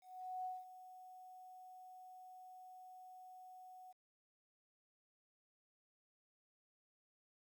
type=tone with ADSR envelope; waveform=sine; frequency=740 Hz; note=F#5; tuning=in tune; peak=-40 dBFS; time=0.01-3.93 s; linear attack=440 ms; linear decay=190 ms; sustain=-14 dB; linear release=18 ms; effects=12-bit